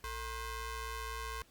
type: ring-modulated tone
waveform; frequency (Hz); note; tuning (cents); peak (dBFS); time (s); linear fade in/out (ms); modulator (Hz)
sawtooth; 507; B4; +45; -32; 0.04-1.42; 0; 565
effects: pink hiss -65 dBFS RMS until 1.5 s + Opus 48 kbps